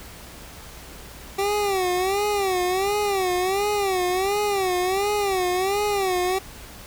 25% pulse tone with vibrato, 386.6 Hz, G4, 24 cents flat, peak -17 dBFS, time 1.38-6.39 s, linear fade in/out 10 ms, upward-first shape sine, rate 1.4 Hz, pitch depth 130 cents each way, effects added 60 Hz sine -46 dBFS peak until 6.86 s + pink hiss -42 dBFS RMS until 6.86 s

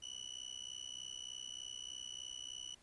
30% pulse tone with amplitude modulation, 2967 Hz, F#7, 4 cents sharp, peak -38 dBFS, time 0.02-2.75 s, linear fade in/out 10 ms, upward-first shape sine, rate 63.3 Hz, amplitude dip 100%, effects pink hiss -67 dBFS RMS until 2.82 s + resampled to 24000 Hz

